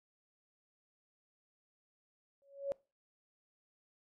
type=tone with exponential growth; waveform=sine; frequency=557 Hz; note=C#5; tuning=8 cents sharp; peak=-30 dBFS; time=2.42-2.72 s; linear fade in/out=0 ms; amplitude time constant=64 ms; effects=noise-tail reverb RT60 0.3 s tail -23 dB re dry + AAC 32 kbps